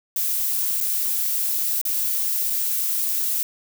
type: noise with dropouts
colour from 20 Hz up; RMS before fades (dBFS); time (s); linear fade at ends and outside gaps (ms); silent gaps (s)
violet; -23; 0.16-3.43; 1; 0.804-0.81 / 1.814-1.852 / 2.499-2.503
effects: none